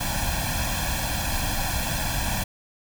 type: noise with comb filter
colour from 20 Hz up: pink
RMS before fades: -26 dBFS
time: 0-2.44 s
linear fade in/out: 10 ms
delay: 1.2 ms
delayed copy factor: +0.95
effects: none